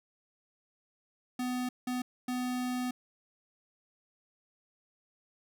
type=tone bursts at uneven times; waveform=square; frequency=250 Hz; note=B3; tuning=21 cents sharp; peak=-32 dBFS; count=3; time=1.39-1.69 / 1.87-2.02 / 2.28-2.91 s; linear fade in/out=5 ms; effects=none